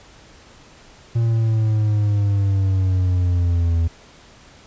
triangle exponential sweep, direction down, 116.54 to 82.41 Hz, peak -13 dBFS, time 1.15-3.88 s, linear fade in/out 10 ms, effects pink hiss -47 dBFS RMS until 4.66 s + resampled to 16000 Hz

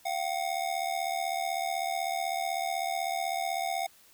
square ring-modulated tone, 729 Hz, F#5, 26 cents flat, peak -27 dBFS, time 0.05-3.87 s, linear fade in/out 10 ms, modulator 38 Hz, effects white hiss -59 dBFS RMS until 4.13 s

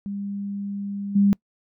sine tone with level steps, 200.5 Hz, G3, 39 cents sharp, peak -27 / -14 dBFS, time 0.06-1.33 s, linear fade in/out 0 ms, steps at 1.15 s, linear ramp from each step 10 ms, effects noise-tail reverb RT60 0.1 s tail -26 dB re dry

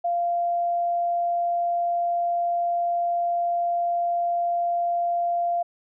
sine tone, 693 Hz, F5, 14 cents flat, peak -21 dBFS, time 0.04-5.63 s, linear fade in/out 10 ms, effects none

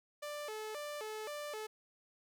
sawtooth tone with vibrato, 505 Hz, B4, 39 cents sharp, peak -37 dBFS, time 0.22-1.67 s, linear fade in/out 10 ms, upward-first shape square, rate 1.9 Hz, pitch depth 270 cents each way, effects none

